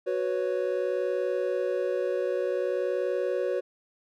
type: chord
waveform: triangle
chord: F# suspended fourth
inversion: none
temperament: equal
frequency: 370 / 493.9 / 554.4 Hz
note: F#4 / B4 / C#5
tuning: 0 / 0 / 0 cents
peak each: -28 dBFS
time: 0.06-3.61 s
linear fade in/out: 20 ms
effects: none